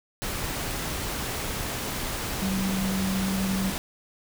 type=tone in noise; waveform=sine; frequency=191.6 Hz; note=G3; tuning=39 cents flat; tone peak=-25 dBFS; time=2.42-3.7 s; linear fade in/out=0 ms; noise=pink; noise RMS=-31 dBFS; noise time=0.22-3.78 s; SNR=+3 dB; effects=none